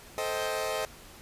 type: chord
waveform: sawtooth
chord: A half-diminished seventh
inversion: none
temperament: equal with one note detuned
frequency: 440 / 523.3 / 628.4 / 784 Hz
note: A4 / C5 / Eb5 / G5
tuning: 0 / 0 / +17 / 0 cents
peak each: -32 / -31 / -29 / -35 dBFS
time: 0.18-0.85 s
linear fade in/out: 0 ms
effects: pink hiss -50 dBFS RMS until 1.21 s + resampled to 32000 Hz